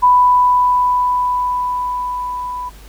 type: tone with level ramp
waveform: sine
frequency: 992 Hz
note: B5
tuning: 7 cents sharp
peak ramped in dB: -6 to -22 dBFS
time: 0.02-2.7 s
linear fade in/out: 20 ms
effects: added 50 Hz sine -37 dBFS peak until 2.88 s + pink hiss -44 dBFS RMS until 2.88 s